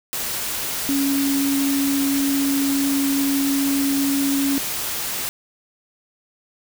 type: tone in noise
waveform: sine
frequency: 277.2 Hz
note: C#4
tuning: in tune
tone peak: -18 dBFS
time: 0.89-4.58 s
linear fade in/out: 0 ms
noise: white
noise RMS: -26 dBFS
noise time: 0.13-5.29 s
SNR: +5 dB
effects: none